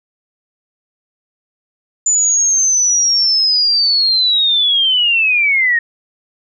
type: linear sweep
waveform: sine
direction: down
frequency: 7050 to 1836 Hz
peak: -10 dBFS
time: 2.06-5.79 s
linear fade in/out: 5 ms
effects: none